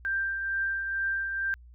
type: tone with tremolo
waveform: sine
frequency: 1578 Hz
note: G6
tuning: 11 cents sharp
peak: -25 dBFS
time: 0.05-1.54 s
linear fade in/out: 0 ms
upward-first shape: triangle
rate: 2.2 Hz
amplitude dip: 45%
effects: added 60 Hz sine -48 dBFS peak until 1.74 s